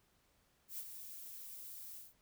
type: noise with ADSR envelope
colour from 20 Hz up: violet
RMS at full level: -43 dBFS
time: 0.68-2.14 s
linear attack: 98 ms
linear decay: 58 ms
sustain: -7 dB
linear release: 180 ms
effects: pink hiss -74 dBFS RMS until 2.21 s